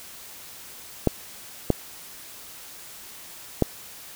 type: clicks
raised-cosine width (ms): 2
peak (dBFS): -4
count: 3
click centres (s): 1.073 / 1.703 / 3.623
effects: white hiss -43 dBFS RMS until 4.15 s